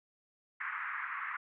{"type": "band-pass noise", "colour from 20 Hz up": "pink", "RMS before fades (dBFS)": -39, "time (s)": [0.6, 1.37], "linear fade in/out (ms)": 10, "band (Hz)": [1100, 2100], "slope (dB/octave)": 48, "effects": []}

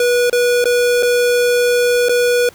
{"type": "tone with dropouts", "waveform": "square", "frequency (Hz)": 486.5, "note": "B4", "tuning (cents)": -26, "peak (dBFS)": -12, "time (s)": [0, 2.49], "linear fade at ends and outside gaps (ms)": 2, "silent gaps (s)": [[0.298, 0.328], [0.642, 0.655], [1.026, 1.03], [2.086, 2.093]], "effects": ["pink hiss -44 dBFS RMS until 2.54 s"]}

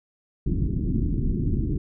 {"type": "low-pass noise", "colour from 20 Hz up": "pink", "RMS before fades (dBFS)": -24, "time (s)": [0.46, 1.78], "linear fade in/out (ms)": 5, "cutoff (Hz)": 340, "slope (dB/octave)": 48, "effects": []}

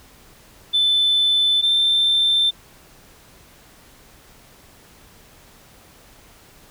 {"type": "tone pair in turn", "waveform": "sine", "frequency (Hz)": [3520, 3563], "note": ["A7", "A7"], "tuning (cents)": [0, 21], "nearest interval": "unison", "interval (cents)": 21, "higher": "second", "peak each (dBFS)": -13, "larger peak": "neither", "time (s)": [[0.73, 1.62], [1.62, 2.51]], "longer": "neither", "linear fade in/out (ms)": 20, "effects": ["tanh soft clip ceiling -11 dBFS", "pink hiss -49 dBFS RMS until 6.7 s"]}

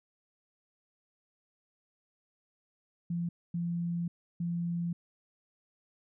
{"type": "tone bursts at uneven times", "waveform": "sine", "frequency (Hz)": 171.4, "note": "F3", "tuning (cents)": -32, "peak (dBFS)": -30, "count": 3, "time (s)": [[3.1, 3.29], [3.54, 4.08], [4.4, 4.93]], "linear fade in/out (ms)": 5, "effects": []}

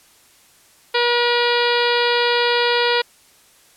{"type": "harmonic tone with a mistuned harmonic", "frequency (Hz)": 480, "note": "B4", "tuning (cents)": -49, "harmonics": [1, 2, 3, 4, 5, 6, 7, 8, 9, 10], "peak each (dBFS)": [-19, -22, -24, -25, -26, -27, -27, -28, -29, -29], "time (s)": [0.94, 3.02], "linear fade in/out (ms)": 10, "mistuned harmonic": 9, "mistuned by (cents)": -22, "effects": ["white hiss -52 dBFS RMS until 3.76 s", "low-pass 12000 Hz 12 dB/octave"]}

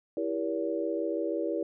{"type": "chord", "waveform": "sine", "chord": "E diminished seventh", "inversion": "none", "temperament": "just", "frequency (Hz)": [329.6, 395.6, 474.7, 569.6], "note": ["E4", "G4", "Bb4", "Db5"], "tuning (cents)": [0, 16, 31, 47], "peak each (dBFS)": [-32, -35, -34, -34], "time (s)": [0.17, 1.63], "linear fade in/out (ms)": 2, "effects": []}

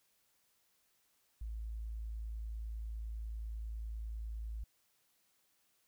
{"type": "tone", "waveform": "sine", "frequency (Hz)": 55, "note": "A1", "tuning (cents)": 0, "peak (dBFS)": -39, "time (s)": [1.41, 4.64], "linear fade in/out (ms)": 5, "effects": ["white hiss -75 dBFS RMS until 5.87 s"]}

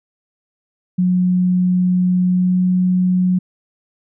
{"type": "tone with pitch glide", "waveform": "sine", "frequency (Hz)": [181.4, 182.56], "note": ["F#3", "F#3"], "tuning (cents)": [-34, -23], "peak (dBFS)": -12, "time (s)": [0.98, 3.39], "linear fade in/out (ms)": 10, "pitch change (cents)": 11, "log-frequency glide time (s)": [2.28, 2.59], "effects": []}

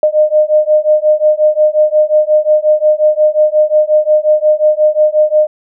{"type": "beating tone pair", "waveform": "sine", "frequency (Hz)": [608, 613.6], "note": ["D#5", "D#5"], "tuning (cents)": [-40, -24], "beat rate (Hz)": 5.6, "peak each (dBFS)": -10, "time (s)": [0.03, 5.47], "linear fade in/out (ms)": 2, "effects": []}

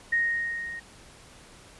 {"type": "tone with level ramp", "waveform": "sine", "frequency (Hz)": 1864, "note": "A#6", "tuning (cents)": -1, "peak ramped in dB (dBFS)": [-20, -35], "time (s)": [0.12, 0.8], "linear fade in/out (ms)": 10, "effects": ["pink hiss -51 dBFS RMS until 1.79 s", "resampled to 24000 Hz"]}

